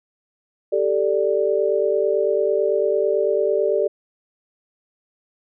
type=chord; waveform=sine; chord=G suspended second; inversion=none; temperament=just; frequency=392 / 441 / 588 Hz; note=G4 / A4 / D5; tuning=0 / +4 / +2 cents; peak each=-21 dBFS; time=0.72-3.88 s; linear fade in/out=10 ms; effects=none